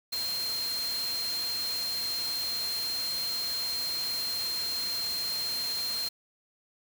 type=tone in noise; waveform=sine; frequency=4186 Hz; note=C8; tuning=in tune; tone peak=-30 dBFS; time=0.12-6.09 s; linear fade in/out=10 ms; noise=white; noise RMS=-38 dBFS; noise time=0.12-6.09 s; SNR=+5 dB; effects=none